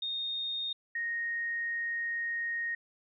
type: tone pair in turn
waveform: sine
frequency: 3688 / 1863.8 Hz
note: A#7 / A#6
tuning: -19 / -1 cents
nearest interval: octave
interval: 1182 cents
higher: first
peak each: -32 / -31 dBFS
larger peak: second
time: 0.02-0.73 / 0.95-2.75 s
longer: second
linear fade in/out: 5 ms
effects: none